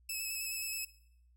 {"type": "tone with vibrato", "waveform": "10% pulse", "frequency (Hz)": 2600, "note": "E7", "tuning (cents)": -24, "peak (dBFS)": -28, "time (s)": [0.09, 0.85], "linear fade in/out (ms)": 5, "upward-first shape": "square", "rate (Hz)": 9.4, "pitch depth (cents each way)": 18, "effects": ["noise-tail reverb RT60 0.7 s tail -19 dB re dry", "added 60 Hz sine -62 dBFS peak until 1.36 s"]}